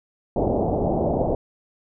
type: low-pass noise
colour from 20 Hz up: white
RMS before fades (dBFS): -22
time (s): 0.36-1.35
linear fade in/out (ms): 2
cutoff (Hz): 750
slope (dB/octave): 48
effects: none